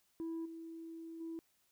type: tone with level steps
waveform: sine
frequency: 328.5 Hz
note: E4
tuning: 6 cents flat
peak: -36 / -45 / -40 dBFS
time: 0.2-1.39 s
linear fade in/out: 0 ms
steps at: 0.45 / 1.2 s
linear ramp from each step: 10 ms
effects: tanh soft clip ceiling -37 dBFS + white hiss -75 dBFS RMS until 1.71 s